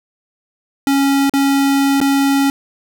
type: tone with dropouts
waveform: square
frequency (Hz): 276.5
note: C#4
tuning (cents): -4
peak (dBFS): -12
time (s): 0.87-2.5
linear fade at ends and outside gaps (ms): 1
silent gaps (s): 1.296-1.337 / 2.003-2.013
effects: none